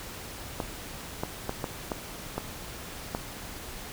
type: clicks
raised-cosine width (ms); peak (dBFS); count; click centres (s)
1; -15; 7; 0.602 / 1.235 / 1.494 / 1.642 / 1.918 / 2.38 / 3.149
effects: pink hiss -41 dBFS RMS until 3.92 s